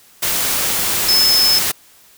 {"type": "tone in noise", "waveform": "sine", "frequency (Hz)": 5210, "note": "E8", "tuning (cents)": -21, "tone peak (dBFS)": -11, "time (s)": [1.08, 1.59], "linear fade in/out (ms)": 10, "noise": "white", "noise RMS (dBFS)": -18, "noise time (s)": [0.22, 1.72], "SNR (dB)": 4, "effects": ["white hiss -48 dBFS RMS until 2.17 s"]}